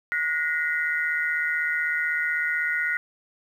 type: tone cluster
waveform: sine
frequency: 1450 / 1886 / 2042 Hz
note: F#6 / A#6 / C7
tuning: -35 / +20 / -43 cents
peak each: -26 / -27 / -29 dBFS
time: 0.12-2.97 s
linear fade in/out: 0 ms
effects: 9-bit